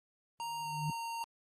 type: tone with exponential growth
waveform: sine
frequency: 151.8 Hz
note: D#3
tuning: 42 cents flat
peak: -31 dBFS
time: 0.39-0.9 s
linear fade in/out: 2 ms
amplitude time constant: 110 ms
type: tone with pitch glide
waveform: square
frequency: 932.3 to 922.7 Hz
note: A#5 to A#5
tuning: 0 to -18 cents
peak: -38 dBFS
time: 0.4-1.24 s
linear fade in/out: 0 ms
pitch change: -18 cents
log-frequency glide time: 0.61-0.68 s
effects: AAC 32 kbps